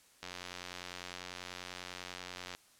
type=click train; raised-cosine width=0.2 ms; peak=-25 dBFS; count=210; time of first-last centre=0.23-2.55 s; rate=90.1 Hz; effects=white hiss -64 dBFS RMS until 2.79 s + low-pass 11000 Hz 12 dB/octave